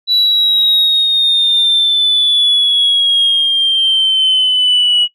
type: exponential sweep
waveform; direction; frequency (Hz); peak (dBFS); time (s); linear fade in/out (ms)
sine; down; 3951 to 2918; -7; 0.07-5.08; 50
effects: noise-tail reverb RT60 0.1 s tail -17 dB re dry + tanh soft clip ceiling -5 dBFS